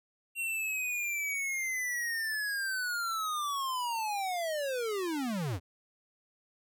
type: linear sweep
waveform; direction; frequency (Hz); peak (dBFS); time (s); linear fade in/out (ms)
square; down; 2752 to 75.2; -32; 0.35-5.6; 50
effects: none